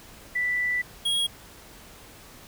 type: tone pair in turn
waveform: sine / square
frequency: 1975.5 / 3298 Hz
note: B6 / G#7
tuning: 0 / -13 cents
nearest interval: major sixth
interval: 887 cents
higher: second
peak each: -23 dBFS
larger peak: neither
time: 0.35-0.82 / 1.05-1.27 s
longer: first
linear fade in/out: 10 ms
effects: pink hiss -48 dBFS RMS until 2.47 s